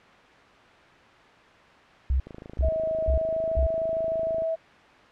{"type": "tone bursts", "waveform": "sine", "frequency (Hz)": 65.8, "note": "C2", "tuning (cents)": 10, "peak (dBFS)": -20, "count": 4, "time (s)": [2.1, 3.666], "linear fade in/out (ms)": 0, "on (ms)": 99, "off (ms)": 390}
{"type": "click train", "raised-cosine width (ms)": 2, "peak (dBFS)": -27, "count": 58, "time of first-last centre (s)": [2.27, 4.421], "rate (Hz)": 26.5}
{"type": "tone with pitch glide", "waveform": "sine", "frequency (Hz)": [640, 650.8], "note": ["D#5", "E5"], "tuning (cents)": [49, -22], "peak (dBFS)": -24, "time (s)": [2.62, 4.56], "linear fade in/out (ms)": 20, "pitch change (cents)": 29, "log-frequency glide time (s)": [3.03, 3.57]}
{"effects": ["white hiss -51 dBFS RMS until 5.11 s", "low-pass 2000 Hz 12 dB/octave"]}